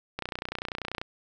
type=click train; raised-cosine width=0.3 ms; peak=-16 dBFS; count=26; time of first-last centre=0.19-1.015 s; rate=30.3 Hz; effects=none